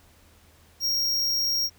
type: tone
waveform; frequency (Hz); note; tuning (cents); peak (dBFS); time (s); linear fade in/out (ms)
square; 5588; F8; 0; -23; 0.8-1.7; 50
effects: added 81 Hz sine -58 dBFS peak until 1.78 s + pink hiss -58 dBFS RMS until 1.78 s